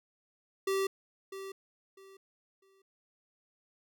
square tone with echo, 387.8 Hz, G4, 19 cents flat, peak -29 dBFS, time 0.67-0.87 s, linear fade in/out 5 ms, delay 650 ms, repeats 3, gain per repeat -12 dB, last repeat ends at 2.82 s, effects none

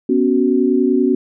sine chord, B suspended second, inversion none, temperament equal with one note detuned, 246.9 / 277.2 / 372.1 Hz, B3 / C#4 / F#4, 0 / 0 / +10 cents, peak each -16 dBFS, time 0.09-1.15 s, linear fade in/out 5 ms, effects none

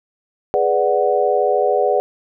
sine chord, G# half-diminished seventh, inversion none, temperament equal, 415.3 / 493.9 / 587.3 / 740 Hz, G#4 / B4 / D5 / F#5, 0 / 0 / 0 / 0 cents, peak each -19 dBFS, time 0.54-2 s, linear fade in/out 0 ms, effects none

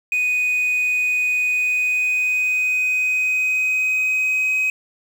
sine tone with pitch glide, 2489 to 2527 Hz, D#7 to D#7, 0 to +26 cents, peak -14 dBFS, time 0.12-4.7 s, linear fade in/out 2 ms, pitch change +26 cents, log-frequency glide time 1.48-4.57 s, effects tanh soft clip ceiling -16 dBFS + 7-bit

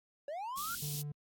triangle linear sweep, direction up, 550 to 1441 Hz, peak -36 dBFS, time 0.28-0.75 s, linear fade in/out 2 ms
white band-stop noise, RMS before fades -41 dBFS, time 0.57-1.02 s, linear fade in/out 5 ms, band 280 to 3200 Hz, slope 24 dB/octave
triangle tone, 146.83 Hz, D3, in tune, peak -36 dBFS, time 0.82-1.12 s, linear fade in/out 5 ms
effects AAC 64 kbps

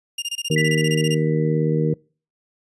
sawtooth tone bursts, 2814 Hz, F7, 12 cents sharp, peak -20 dBFS, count 15, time 0.18-1.146 s, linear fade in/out 5 ms, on 42 ms, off 24 ms
harmonic tone, 77.8 Hz, D#2, in tune, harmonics 2 / 3 / 4 / 5 / 6, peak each -19 / -27 / -27 / -28 / -23 dBFS, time 0.5-1.94 s, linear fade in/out 5 ms
sine tone with exponential decay, 1981 Hz, B6, 5 cents sharp, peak -19 dBFS, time 0.56-1.94 s, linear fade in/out 5 ms, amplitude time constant 300 ms
effects noise-tail reverb RT60 0.4 s tail -26 dB re dry + resampled to 24000 Hz

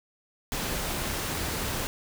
pink noise, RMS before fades -31 dBFS, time 0.52-1.87 s, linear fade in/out 0 ms, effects none

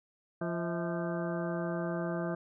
harmonic tone with a mistuned harmonic, 172.4 Hz, F3, 22 cents flat, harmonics 1 / 2 / 3 / 4 / 5 / 6 / 7 / 8 / 9, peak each -35 / -37 / -42 / -38 / -48 / -51 / -45 / -52 / -45 dBFS, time 0.41-2.35 s, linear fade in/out 5 ms, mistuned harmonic 4, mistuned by -100 cents, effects none

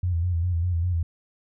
sine tone with vibrato, 86.7 Hz, F2, 12 cents flat, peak -21 dBFS, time 0.03-1.03 s, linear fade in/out 5 ms, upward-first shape square, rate 5 Hz, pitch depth 61 cents each way, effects none

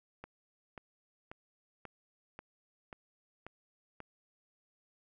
click train, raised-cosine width 0.5 ms, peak -30 dBFS, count 8, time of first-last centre 0.24-4.003 s, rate 1.86 Hz, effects none

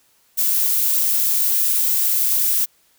violet noise, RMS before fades -18 dBFS, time 0.37-2.66 s, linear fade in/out 20 ms, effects white hiss -59 dBFS RMS until 2.98 s

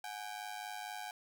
sawtooth ring-modulated tone, 784 Hz, G5, in tune, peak -35 dBFS, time 0.04-1.11 s, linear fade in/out 2 ms, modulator 52.1 Hz, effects none

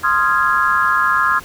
sine chord, F minor seventh, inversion second, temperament equal with one note detuned, 1046.5 / 1244.5 / 1385.7 / 1661.2 Hz, C6 / Eb6 / F6 / Ab6, 0 / 0 / -14 / 0 cents, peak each -18 dBFS, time 0.03-1.4 s, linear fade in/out 20 ms, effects pink hiss -38 dBFS RMS until 1.44 s

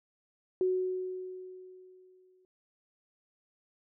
sine tone with exponential decay, 370 Hz, F#4, in tune, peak -24 dBFS, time 0.61-2.45 s, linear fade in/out 1 ms, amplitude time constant 400 ms, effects none

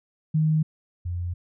sine tone pair in turn, 156.1 / 87.78 Hz, D#3 / F2, +6 / +9 cents, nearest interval minor seventh, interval 997 cents, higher first, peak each -18 / -26 dBFS, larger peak first, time 0.34-0.63 / 1.05-1.34 s, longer neither, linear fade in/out 10 ms, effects none

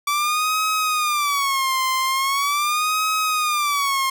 sawtooth tone with vibrato, 1152 Hz, D6, 34 cents flat, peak -15 dBFS, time 0.07-4.1 s, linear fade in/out 5 ms, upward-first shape sine, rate 0.41 Hz, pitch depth 170 cents each way, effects none

